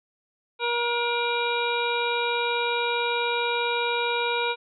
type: harmonic tone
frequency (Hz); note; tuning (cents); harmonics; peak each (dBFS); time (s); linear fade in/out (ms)
475.4; A#4; +34; 1 / 2 / 3 / 5 / 6 / 7 / 8; -28 / -28 / -32 / -29 / -39 / -42 / -32; 0.59-4.56; 50
effects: none